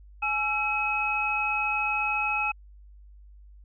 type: tone cluster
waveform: sine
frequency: 841 / 1343 / 2552 Hz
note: G#5 / E6 / D#7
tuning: +22 / +32 / +43 cents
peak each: -30 / -32 / -26 dBFS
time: 0.22-2.52 s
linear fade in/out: 10 ms
effects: added 50 Hz sine -47 dBFS peak until 3.64 s